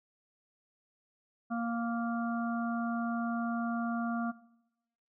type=harmonic tone; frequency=233.1 Hz; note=A#3; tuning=in tune; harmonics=1 / 3 / 5 / 6; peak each=-32 / -38 / -42 / -43 dBFS; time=1.5-4.32 s; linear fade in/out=20 ms; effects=noise-tail reverb RT60 0.9 s tail -19 dB re dry